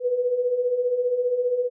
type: beating tone pair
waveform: sine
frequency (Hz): 480.6 / 495.6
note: B4 / B4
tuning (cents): -47 / +6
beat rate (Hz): 15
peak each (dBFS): -28 / -21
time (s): 0-1.7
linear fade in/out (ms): 50
effects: none